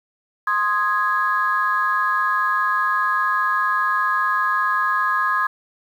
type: chord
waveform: sine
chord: Ab major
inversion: first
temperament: equal with one note detuned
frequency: 1049.5 / 1244.5 / 1661.2 Hz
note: C6 / Eb6 / Ab6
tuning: +5 / 0 / 0 cents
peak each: -21 dBFS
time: 0.47-5.47 s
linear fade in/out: 5 ms
effects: tanh soft clip ceiling -8 dBFS + 8-bit